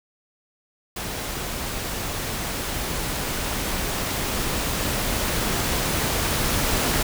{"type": "noise with level ramp", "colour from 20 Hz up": "pink", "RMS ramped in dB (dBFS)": [-30, -22], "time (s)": [0.96, 7.03], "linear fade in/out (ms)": 5, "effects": []}